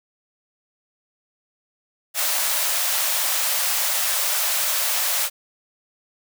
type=high-pass noise; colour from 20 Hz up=white; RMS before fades=-22 dBFS; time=2.14-5.3 s; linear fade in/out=50 ms; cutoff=530 Hz; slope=96 dB/octave; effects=none